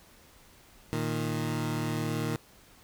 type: tone pair together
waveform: 20% pulse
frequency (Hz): 115.6 / 154.31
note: A#2 / D#3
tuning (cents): -14 / -14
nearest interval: perfect fourth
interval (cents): 500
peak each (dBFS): -27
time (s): 0.93-2.36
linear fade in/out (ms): 0
effects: pink hiss -57 dBFS RMS until 2.83 s